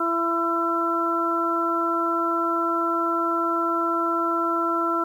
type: harmonic tone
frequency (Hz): 335.5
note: E4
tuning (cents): +31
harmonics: 1 / 2 / 3 / 4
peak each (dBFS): -26 / -30 / -30 / -23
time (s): 0-5.04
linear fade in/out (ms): 5
effects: 9-bit